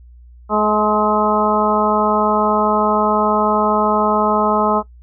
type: harmonic tone with a mistuned harmonic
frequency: 212.4 Hz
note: G#3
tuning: 39 cents sharp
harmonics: 1 / 2 / 3 / 4 / 5 / 6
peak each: -20 / -20 / -20 / -20 / -20 / -20 dBFS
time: 0.49-4.83 s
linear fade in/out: 50 ms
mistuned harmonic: 5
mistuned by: -22 cents
effects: noise-tail reverb RT60 0.1 s tail -18 dB re dry + added 60 Hz sine -39 dBFS peak until 5.02 s